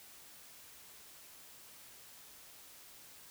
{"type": "silence", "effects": ["white hiss -56 dBFS RMS until 3.3 s"]}